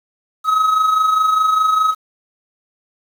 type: tone with amplitude modulation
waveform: triangle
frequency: 1275 Hz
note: D#6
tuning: 42 cents sharp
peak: -8 dBFS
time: 0.44-1.95 s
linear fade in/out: 50 ms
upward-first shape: sine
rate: 24.9 Hz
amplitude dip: 50%
effects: 7-bit